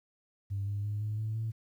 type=tone with pitch steps; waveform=sine; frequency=99.3 / 101.68 / 104.12 / 106.61 / 109.17 / 111.78 Hz; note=G2 / G#2 / G#2 / G#2 / A2 / A2; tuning=+23 / -36 / +5 / +46 / -13 / +28 cents; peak=-30 dBFS; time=0.5-1.52 s; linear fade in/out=20 ms; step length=170 ms; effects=tanh soft clip ceiling -27 dBFS + 11-bit